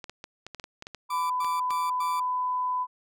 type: clicks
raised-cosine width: 0.2 ms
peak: -22 dBFS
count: 12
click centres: 0.042 / 0.096 / 0.241 / 0.466 / 0.547 / 0.598 / 0.641 / 0.824 / 0.869 / 0.947 / 1.446 / 1.707 s
type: tone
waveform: sine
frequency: 1002 Hz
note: B5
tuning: 25 cents sharp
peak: -25 dBFS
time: 1.09-2.87 s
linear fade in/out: 50 ms
type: tone bursts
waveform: 40% pulse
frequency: 1170 Hz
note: D6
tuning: 7 cents flat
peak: -32 dBFS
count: 4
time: 1.1-2.2 s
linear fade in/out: 5 ms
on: 200 ms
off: 100 ms
effects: none